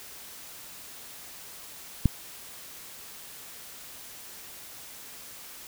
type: click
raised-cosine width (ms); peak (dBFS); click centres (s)
5; -7; 2.057
effects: white hiss -45 dBFS RMS until 5.67 s